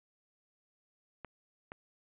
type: clicks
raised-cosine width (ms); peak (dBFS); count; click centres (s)
0.5; -28; 2; 1.247 / 1.719
effects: resampled to 8000 Hz + 11-bit